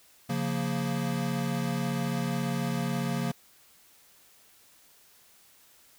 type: chord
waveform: square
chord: Bb minor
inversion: first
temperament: equal with one note detuned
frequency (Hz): 138.59 / 176.75 / 233.1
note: Db3 / F3 / Bb3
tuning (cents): 0 / +21 / 0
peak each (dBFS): -33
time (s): 0.29-3.32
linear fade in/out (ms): 10
effects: white hiss -59 dBFS RMS until 5.98 s